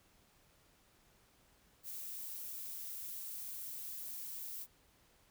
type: noise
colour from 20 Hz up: violet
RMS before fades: -45 dBFS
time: 1.83-4.67 s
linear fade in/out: 50 ms
effects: pink hiss -69 dBFS RMS until 5.3 s